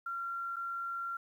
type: tone with dropouts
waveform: sine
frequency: 1374 Hz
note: F6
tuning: 29 cents flat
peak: -35 dBFS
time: 0.06-1.17 s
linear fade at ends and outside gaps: 5 ms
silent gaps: 0.56-0.565 s
effects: 11-bit